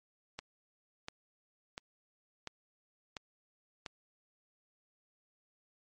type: click train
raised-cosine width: 0.2 ms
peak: -23 dBFS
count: 6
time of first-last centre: 0.39-3.862 s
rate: 1.44 Hz
effects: MP3 48 kbps